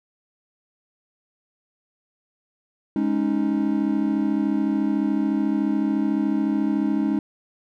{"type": "chord", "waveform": "triangle", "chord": "Ab suspended fourth", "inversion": "none", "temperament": "equal", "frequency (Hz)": [207.7, 277.2, 311.1], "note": ["Ab3", "Db4", "Eb4"], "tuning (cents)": [0, 0, 0], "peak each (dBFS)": -22, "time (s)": [2.96, 7.19], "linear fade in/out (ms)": 2, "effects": []}